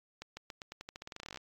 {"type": "accelerating click train", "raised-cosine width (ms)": 0.2, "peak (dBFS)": -26, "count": 21, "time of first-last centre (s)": [0.22, 1.373], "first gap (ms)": 150, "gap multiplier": 0.88, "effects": ["AAC 64 kbps"]}